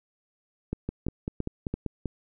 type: two click trains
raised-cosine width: 3 ms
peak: -17 / -16 dBFS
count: 7 / 4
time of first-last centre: 0.89-2.057 / 0.73-1.74 s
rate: 5.14 / 2.97 Hz
effects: none